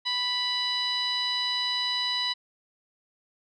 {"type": "tone with low-pass filter", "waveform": "15% pulse", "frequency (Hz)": 990, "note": "B5", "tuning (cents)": 4, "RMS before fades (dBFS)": -28, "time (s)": [0.05, 2.34], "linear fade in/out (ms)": 20, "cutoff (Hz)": 4300, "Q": 7, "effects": []}